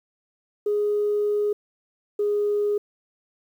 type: tone pair in turn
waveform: sine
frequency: 415.3 / 413.3 Hz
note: G#4 / G#4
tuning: 0 / -8 cents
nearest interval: unison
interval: 8 cents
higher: first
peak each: -19 dBFS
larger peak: neither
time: 0.66-1.53 / 2.19-2.78 s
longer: first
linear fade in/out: 5 ms
effects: tanh soft clip ceiling -15 dBFS + 9-bit